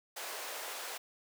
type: high-pass noise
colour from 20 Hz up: pink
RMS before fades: -42 dBFS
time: 0.16-0.98 s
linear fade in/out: 10 ms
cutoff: 490 Hz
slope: 24 dB/octave
effects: none